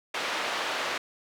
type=band-pass noise; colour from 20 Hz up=pink; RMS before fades=-31 dBFS; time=0.14-0.98 s; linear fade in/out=5 ms; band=620 to 3800 Hz; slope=12 dB/octave; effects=none